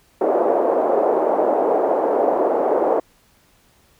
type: band-pass noise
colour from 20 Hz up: white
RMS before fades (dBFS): -18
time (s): 0.21-3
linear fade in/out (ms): 5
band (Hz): 360 to 690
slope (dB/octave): 24
effects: pink hiss -57 dBFS RMS until 3.99 s